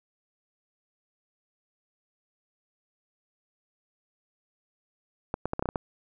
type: clicks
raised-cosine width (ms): 1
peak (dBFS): -14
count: 8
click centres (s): 5.341 / 5.456 / 5.534 / 5.594 / 5.625 / 5.657 / 5.689 / 5.758
effects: none